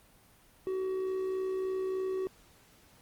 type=tone with amplitude modulation; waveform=triangle; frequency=377.2 Hz; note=F#4; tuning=33 cents sharp; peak=-27 dBFS; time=0.67-2.27 s; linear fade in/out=0 ms; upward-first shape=sine; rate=63.3 Hz; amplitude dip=35%; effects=pink hiss -61 dBFS RMS until 3.01 s + Opus 32 kbps